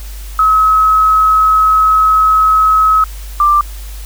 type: tone pair in turn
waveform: sine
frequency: 1282 / 1182.8 Hz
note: E6 / D6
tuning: -49 / +12 cents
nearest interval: minor second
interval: 139 cents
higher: first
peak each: -6 dBFS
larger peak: neither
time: 0.39-3.04 / 3.4-3.61 s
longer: first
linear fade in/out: 2 ms
effects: added 50 Hz sine -24 dBFS peak until 4.05 s + white hiss -36 dBFS RMS until 4.05 s